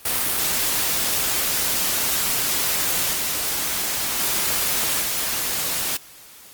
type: noise with level steps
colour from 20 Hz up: white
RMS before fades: -22 / -24 / -22 / -24 dBFS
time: 0.05-5.97 s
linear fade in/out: 5 ms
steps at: 3.12 / 4.18 / 5.01 s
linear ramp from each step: 20 ms
effects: white hiss -45 dBFS RMS until 6.53 s + Opus 32 kbps